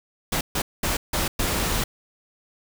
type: noise bursts at uneven times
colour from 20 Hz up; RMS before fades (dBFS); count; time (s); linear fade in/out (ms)
pink; -24; 5; 0.32-0.41 / 0.55-0.62 / 0.83-0.97 / 1.13-1.28 / 1.39-1.84; 5
effects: none

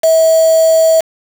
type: tone with quantisation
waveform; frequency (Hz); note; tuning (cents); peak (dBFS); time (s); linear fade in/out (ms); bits
sine; 647; E5; -32; -6; 0.03-1.01; 10; 3
effects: none

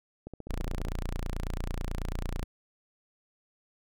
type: click train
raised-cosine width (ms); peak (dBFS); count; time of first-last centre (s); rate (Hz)
2; -27; 10; 0.27-0.87; 15
type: tone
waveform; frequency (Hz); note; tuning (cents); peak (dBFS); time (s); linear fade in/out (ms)
sawtooth; 29.14; A#0; 0; -27; 0.49-2.44; 10
effects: none

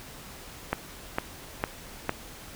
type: click train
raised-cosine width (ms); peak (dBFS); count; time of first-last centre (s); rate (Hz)
0.5; -10; 4; 0.73-2.094; 2.2
effects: pink hiss -45 dBFS RMS until 2.55 s

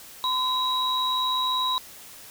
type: tone pair together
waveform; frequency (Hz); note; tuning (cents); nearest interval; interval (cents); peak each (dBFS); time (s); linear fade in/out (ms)
sine; 1022 / 3859; C6 / B7; -41 / -41; octave + major seventh; 2300; -25 / -25; 0.24-1.78; 0
effects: white hiss -45 dBFS RMS until 2.3 s

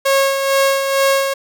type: tone with tremolo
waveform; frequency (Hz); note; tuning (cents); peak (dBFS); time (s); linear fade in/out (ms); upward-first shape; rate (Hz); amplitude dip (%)
sawtooth; 546; C#5; -26; -7; 0.05-1.34; 10; sine; 2.2; 50
effects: none

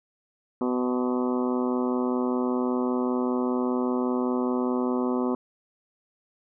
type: harmonic tone with a mistuned harmonic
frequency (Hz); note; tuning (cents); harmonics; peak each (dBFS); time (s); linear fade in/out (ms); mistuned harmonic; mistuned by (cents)
125.1; B2; +23; 2 / 3 / 4 / 5 / 6 / 7 / 8 / 9 / 10; -25 / -29 / -33 / -38 / -40 / -38 / -38 / -39 / -43; 0.61-5.35; 2; 8; +31
effects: none

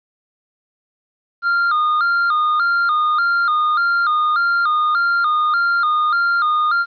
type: tone with vibrato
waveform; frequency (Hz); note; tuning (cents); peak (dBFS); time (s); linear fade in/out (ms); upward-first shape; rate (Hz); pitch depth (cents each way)
triangle; 1305; E6; -18; -12; 1.42-6.86; 50; square; 1.7; 110
effects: resampled to 11025 Hz + 9-bit

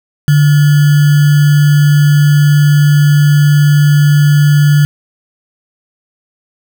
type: tone with sample-and-hold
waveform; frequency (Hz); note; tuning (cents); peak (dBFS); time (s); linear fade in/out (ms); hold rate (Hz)
sine; 146.83; D3; 0; -4; 0.28-4.85; 0; 1575
effects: none

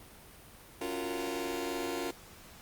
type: chord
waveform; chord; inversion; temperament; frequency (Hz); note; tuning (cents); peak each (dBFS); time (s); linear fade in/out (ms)
sawtooth; Gb major seventh; second; just; 277.5 / 346.9 / 370 / 462.5; Db4 / F4 / Gb4 / Bb4; +2 / -12 / 0 / -14; -36 / -33 / -38 / -36; 0.81-2.11; 5
effects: pink hiss -53 dBFS RMS until 2.61 s + Opus 32 kbps

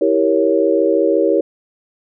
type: chord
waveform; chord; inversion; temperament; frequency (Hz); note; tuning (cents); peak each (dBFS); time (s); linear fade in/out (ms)
sine; E diminished seventh; none; equal with one note detuned; 326.4 / 392 / 466.2 / 554.4; E4 / G4 / Bb4 / Db5; -17 / 0 / 0 / 0; -17; 0.01-1.41; 5
effects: none

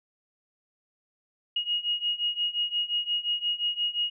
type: beating tone pair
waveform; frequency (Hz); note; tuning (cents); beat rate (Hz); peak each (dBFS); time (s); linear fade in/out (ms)
sine; 2876 / 2881.7; F#7 / F#7; -50 / -46; 5.7; -30 / -28; 1.56-4.1; 5
effects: none

